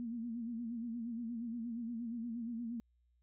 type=tone with vibrato; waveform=sine; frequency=233.1 Hz; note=A#3; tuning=in tune; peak=-38 dBFS; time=0-2.8 s; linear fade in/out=0 ms; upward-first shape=sine; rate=8.5 Hz; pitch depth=75 cents each way; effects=added 60 Hz sine -70 dBFS peak until 3.22 s